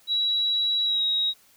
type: tone with pitch glide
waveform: sine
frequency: 3896 to 3803 Hz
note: B7 to A#7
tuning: -24 to +34 cents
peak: -21 dBFS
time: 0.07-1.34 s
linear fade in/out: 50 ms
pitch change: -42 cents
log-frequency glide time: 0.84-1.03 s
effects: white hiss -58 dBFS RMS until 1.56 s